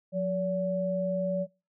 sine tone pair together, 180 / 571.5 Hz, F#3 / D5, -47 / -47 cents, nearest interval octave + minor sixth, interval 2000 cents, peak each -30 / -28 dBFS, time 0.12-1.47 s, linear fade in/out 50 ms, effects noise-tail reverb RT60 0.3 s tail -24 dB re dry

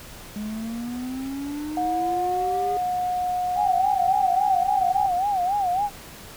triangle exponential sweep, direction up, 207.7 to 412 Hz, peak -26 dBFS, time 0.36-2.77 s, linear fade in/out 0 ms
sine tone with pitch glide, 724 to 760.9 Hz, F#5 to F#5, -38 to +48 cents, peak -22 dBFS, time 1.77-5.06 s, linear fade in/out 2 ms, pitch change +86 cents, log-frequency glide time 3.61-3.77 s
sine tone with vibrato, 764 Hz, G5, 45 cents flat, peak -20 dBFS, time 3.55-5.9 s, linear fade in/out 50 ms, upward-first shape sine, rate 3.6 Hz, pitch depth 140 cents each way
effects pink hiss -42 dBFS RMS until 6.36 s

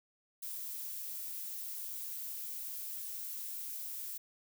violet noise, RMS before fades -42 dBFS, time 0.42-4.18 s, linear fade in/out 10 ms, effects none

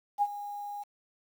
sine tone with ADSR envelope, 819 Hz, G#5, 24 cents flat, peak -21 dBFS, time 0.18-0.84 s, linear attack 40 ms, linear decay 46 ms, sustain -15 dB, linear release 18 ms, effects 9-bit

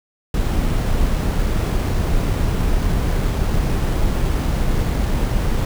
brown noise with sample-and-hold, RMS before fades -18 dBFS, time 0.34-5.65 s, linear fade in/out 2 ms, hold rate 11025 Hz, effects none

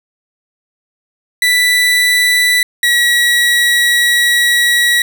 30% pulse tone pair in turn, 1975.5 / 1921.5 Hz, B6 / B6, 0 / -48 cents, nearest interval unison, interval 48 cents, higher first, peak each -6 dBFS, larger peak neither, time 1.42-2.63 / 2.83-5.02 s, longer second, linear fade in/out 2 ms, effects none

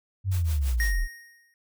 sine linear sweep, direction down, 99.6 to 34.65 Hz, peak -22 dBFS, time 0.24-1.08 s, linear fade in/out 50 ms
white noise with tremolo, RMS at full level -39 dBFS, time 0.31-0.96 s, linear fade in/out 10 ms, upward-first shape triangle, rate 6 Hz, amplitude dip 100%
square tone with exponential decay, 1864.7 Hz, A#6, in tune, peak -25 dBFS, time 0.8-1.54 s, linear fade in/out 1 ms, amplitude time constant 160 ms
effects none

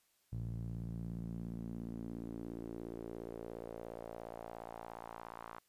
sawtooth tone with band-pass filter sweep, 57.1 Hz, A#1, 35 cents flat, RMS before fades -45 dBFS, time 0.32-5.59 s, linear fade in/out 5 ms, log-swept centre 120 to 1100 Hz, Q 2.4, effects white hiss -75 dBFS RMS until 5.68 s + resampled to 32000 Hz

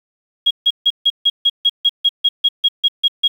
sine tone bursts, 3292 Hz, G#7, 16 cents flat, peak -9 dBFS, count 15, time 0.46-3.28 s, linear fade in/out 10 ms, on 48 ms, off 150 ms, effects 7-bit

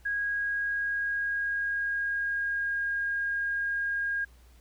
sine tone with pitch glide, 1644 to 1624.2 Hz, G#6 to G#6, -18 to -39 cents, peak -27 dBFS, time 0.05-4.25 s, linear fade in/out 10 ms, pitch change -21 cents, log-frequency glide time 0.17-2.88 s, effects added 60 Hz sine -53 dBFS peak until 4.6 s + pink hiss -63 dBFS RMS until 4.6 s

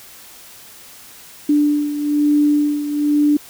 sine beating tone pair, 294.2 / 295.3 Hz, D4 / D4, +3 / +10 cents, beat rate 1.1 Hz, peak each -14 / -20 dBFS, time 1.49-3.37 s, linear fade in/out 5 ms, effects white hiss -41 dBFS RMS until 3.49 s

